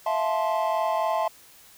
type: chord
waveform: triangle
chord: F major seventh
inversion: third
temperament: just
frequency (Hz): 654.8 / 698.5 / 873.1 / 1047.7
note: E5 / F5 / A5 / C6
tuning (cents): -12 / 0 / -14 / +2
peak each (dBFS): -24 / -28 / -25 / -27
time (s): 0.06-1.28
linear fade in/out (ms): 5
effects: tanh soft clip ceiling -12 dBFS + white hiss -52 dBFS RMS until 1.77 s